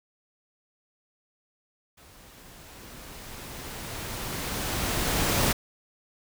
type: noise with level ramp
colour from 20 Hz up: pink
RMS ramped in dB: -53 to -23 dBFS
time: 1.97-5.53 s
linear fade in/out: 10 ms
effects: none